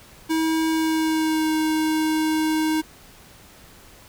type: tone with pitch glide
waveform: square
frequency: 320.9 to 313.4 Hz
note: E4 to D#4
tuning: -46 to +13 cents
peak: -20 dBFS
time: 0.29-2.82 s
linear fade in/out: 20 ms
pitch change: -41 cents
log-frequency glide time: 0.69-1.53 s
effects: pink hiss -48 dBFS RMS until 4.08 s